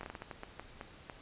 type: slowing click train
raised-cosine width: 0.5 ms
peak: -27 dBFS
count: 11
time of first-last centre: 0.01-1.098 s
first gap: 22 ms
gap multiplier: 1.33
effects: pink hiss -55 dBFS RMS until 1.21 s + resampled to 8000 Hz

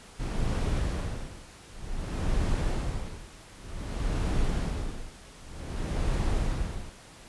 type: noise with tremolo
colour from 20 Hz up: brown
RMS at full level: -26 dBFS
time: 0.19-6.9 s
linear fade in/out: 10 ms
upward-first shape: sine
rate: 0.54 Hz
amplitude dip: 100%
effects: pink hiss -50 dBFS RMS until 7.28 s + resampled to 24000 Hz

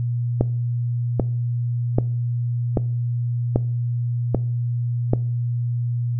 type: click train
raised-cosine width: 2 ms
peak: -4 dBFS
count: 7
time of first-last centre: 0.41-5.134 s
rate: 1.27 Hz
effects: noise-tail reverb RT60 0.5 s tail -20 dB re dry + added 120 Hz sine -20 dBFS peak until 6.19 s

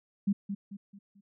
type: tone with echo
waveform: sine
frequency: 199.8 Hz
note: G3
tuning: 33 cents sharp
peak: -23 dBFS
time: 0.27-0.33 s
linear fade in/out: 10 ms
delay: 220 ms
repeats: 4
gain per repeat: -8 dB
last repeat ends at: 1.21 s
effects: none

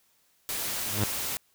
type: noise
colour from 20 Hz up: white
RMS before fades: -32 dBFS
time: 0.49-1.37 s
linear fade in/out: 0 ms
type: tone with exponential growth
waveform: sawtooth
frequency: 104 Hz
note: G#2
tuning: 3 cents sharp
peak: -18 dBFS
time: 0.79-1.04 s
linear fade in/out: 5 ms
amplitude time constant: 53 ms
effects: white hiss -67 dBFS RMS until 1.54 s

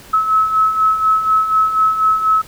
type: beating tone pair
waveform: sine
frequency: 1290 / 1294.1 Hz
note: E6 / E6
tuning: -38 / -32 cents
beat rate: 4.1 Hz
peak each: -19 / -12 dBFS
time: 0.13-2.42 s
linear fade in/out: 10 ms
effects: pink hiss -40 dBFS RMS until 2.47 s

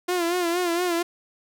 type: tone with vibrato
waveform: sawtooth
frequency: 349 Hz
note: F4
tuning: 1 cent flat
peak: -18 dBFS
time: 0.08-1.03 s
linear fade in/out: 10 ms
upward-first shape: sine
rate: 4.3 Hz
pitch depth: 70 cents each way
effects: none

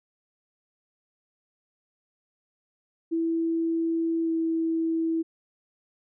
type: tone with pitch glide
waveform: sine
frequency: 329.6 to 326.6 Hz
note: E4 to E4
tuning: 0 to -16 cents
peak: -23 dBFS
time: 3.11-5.23 s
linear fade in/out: 20 ms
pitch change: -16 cents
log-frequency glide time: 4.23-4.3 s
effects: none

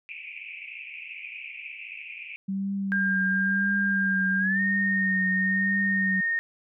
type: band-pass noise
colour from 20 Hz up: pink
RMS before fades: -40 dBFS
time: 0.09-2.36 s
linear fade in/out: 0 ms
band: 2300 to 2600 Hz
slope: 96 dB/octave
type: tone with vibrato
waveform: sine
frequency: 192.8 Hz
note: G3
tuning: 28 cents flat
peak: -26 dBFS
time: 2.48-6.21 s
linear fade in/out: 10 ms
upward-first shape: triangle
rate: 0.98 Hz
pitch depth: 47 cents each way
type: tone with pitch glide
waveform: sine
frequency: 1603 to 1841.4 Hz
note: G6 to A#6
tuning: +38 to -22 cents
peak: -23 dBFS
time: 2.92-6.39 s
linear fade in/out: 0 ms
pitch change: +240 cents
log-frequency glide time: 4.39-4.61 s
effects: none

